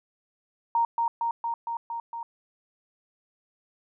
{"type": "tone with echo", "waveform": "sine", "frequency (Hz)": 930, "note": "A#5", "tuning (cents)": -4, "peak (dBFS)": -20, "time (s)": [0.75, 0.85], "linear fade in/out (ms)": 2, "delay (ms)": 230, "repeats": 6, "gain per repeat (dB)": -2, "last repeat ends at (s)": 2.23, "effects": []}